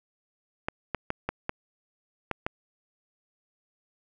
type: clicks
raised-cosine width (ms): 0.5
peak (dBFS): -13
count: 7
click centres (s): 0.685 / 0.947 / 1.104 / 1.29 / 1.494 / 2.313 / 2.465
effects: none